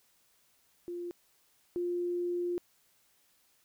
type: tone pair in turn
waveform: sine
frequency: 349.2 / 351.4 Hz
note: F4 / F4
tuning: 0 / +11 cents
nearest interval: unison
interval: 11 cents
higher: second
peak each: -36 / -30 dBFS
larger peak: second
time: 0.88-1.11 / 1.76-2.58 s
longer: second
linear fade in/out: 0 ms
effects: white hiss -69 dBFS RMS until 3.64 s